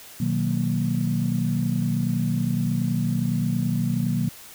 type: chord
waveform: sine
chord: B major seventh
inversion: none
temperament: equal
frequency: 123.47 / 155.56 / 185 / 233.1 Hz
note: B2 / D#3 / F#3 / A#3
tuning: 0 / 0 / 0 / 0 cents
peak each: -26 dBFS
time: 0.2-4.29 s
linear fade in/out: 5 ms
effects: tanh soft clip ceiling -11 dBFS + white hiss -44 dBFS RMS until 4.54 s